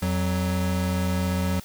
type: tone pair together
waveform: square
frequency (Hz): 87.31 / 185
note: F2 / F#3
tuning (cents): 0 / 0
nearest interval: octave + minor second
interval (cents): 1300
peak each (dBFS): -26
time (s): 0.02-1.6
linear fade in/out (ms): 5
effects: white hiss -46 dBFS RMS until 1.64 s